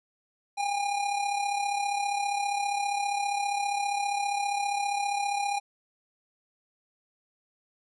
square tone with amplitude modulation, 809 Hz, G#5, 46 cents flat, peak -25 dBFS, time 0.57-5.6 s, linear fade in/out 20 ms, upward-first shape sine, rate 35 Hz, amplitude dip 55%, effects resampled to 24000 Hz

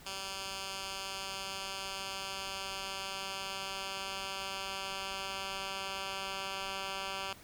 10% pulse tone with band-pass filter sweep, 193.5 Hz, G3, 22 cents flat, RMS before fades -40 dBFS, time 0.06-7.33 s, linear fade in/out 2 ms, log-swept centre 4600 to 2800 Hz, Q 0.8, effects pink hiss -55 dBFS RMS until 7.43 s

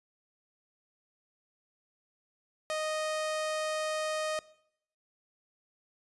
sawtooth tone, 621 Hz, D#5, 3 cents flat, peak -27 dBFS, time 2.7-4.39 s, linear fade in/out 0 ms, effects noise-tail reverb RT60 0.7 s tail -20 dB re dry + resampled to 24000 Hz

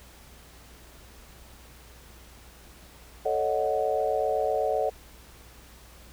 sine chord, D# half-diminished seventh, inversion second, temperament equal, 440 / 554.4 / 622.3 / 740 Hz, A4 / C#5 / D#5 / F#5, 0 / 0 / 0 / 0 cents, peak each -29 dBFS, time 3.25-4.9 s, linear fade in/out 10 ms, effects added 60 Hz sine -51 dBFS peak until 6.12 s + pink hiss -52 dBFS RMS until 6.12 s

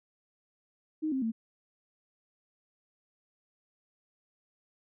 sine tone with pitch steps, 311.1 / 264.6 / 225.1 Hz, D#4 / C4 / A3, 0 / +20 / +40 cents, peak -28 dBFS, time 1.02-1.32 s, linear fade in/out 20 ms, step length 100 ms, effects none

